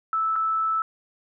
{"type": "tone with dropouts", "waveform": "sine", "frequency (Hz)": 1313, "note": "E6", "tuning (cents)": -7, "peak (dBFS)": -21, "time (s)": [0.13, 0.82], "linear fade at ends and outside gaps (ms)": 1, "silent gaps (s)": [0.357, 0.361], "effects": []}